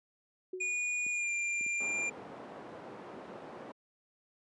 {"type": "tone with exponential decay", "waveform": "sine", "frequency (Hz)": 370, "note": "F#4", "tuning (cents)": 0, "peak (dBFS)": -34, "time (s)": [0.53, 0.83], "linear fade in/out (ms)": 5, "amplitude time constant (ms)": 65}
{"type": "tone with pitch glide", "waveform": "square", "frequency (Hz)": [2451, 2388], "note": ["D#7", "D7"], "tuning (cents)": [-27, 28], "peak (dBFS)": -32, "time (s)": [0.6, 2.1], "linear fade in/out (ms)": 10, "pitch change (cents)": -45, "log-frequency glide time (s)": [1.1, 1.29]}
{"type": "clicks", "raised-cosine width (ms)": 3, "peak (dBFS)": -35, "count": 6, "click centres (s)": [1.065, 1.61, 1.664, 2.3, 2.335, 2.402]}
{"type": "low-pass noise", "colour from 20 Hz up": "white", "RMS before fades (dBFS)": -46, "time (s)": [1.8, 3.72], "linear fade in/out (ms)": 5, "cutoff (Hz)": 710, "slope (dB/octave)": 12}
{"effects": ["high-pass 200 Hz 12 dB/octave", "resampled to 24000 Hz"]}